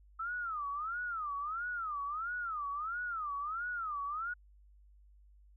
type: tone with vibrato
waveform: sine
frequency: 1286 Hz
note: E6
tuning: 43 cents flat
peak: -35 dBFS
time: 0.19-4.34 s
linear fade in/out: 10 ms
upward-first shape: sine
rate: 1.5 Hz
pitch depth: 230 cents each way
effects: added 50 Hz sine -58 dBFS peak until 5.56 s